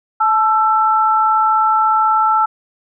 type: tone pair together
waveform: sine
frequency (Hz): 869.3 / 1333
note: A5 / E6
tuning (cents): -21 / +19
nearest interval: perfect fifth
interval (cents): 740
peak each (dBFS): -14 / -13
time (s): 0.2-2.46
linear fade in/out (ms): 10
effects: none